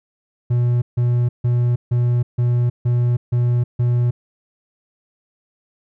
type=tone bursts; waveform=triangle; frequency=121.3 Hz; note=B2; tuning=31 cents flat; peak=-12 dBFS; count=8; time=0.5-4.11 s; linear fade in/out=10 ms; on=320 ms; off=150 ms; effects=none